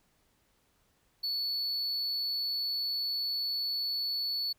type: tone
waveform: triangle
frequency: 4435 Hz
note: C#8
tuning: in tune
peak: -29 dBFS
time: 1.23-4.53 s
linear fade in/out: 10 ms
effects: pink hiss -71 dBFS RMS until 4.58 s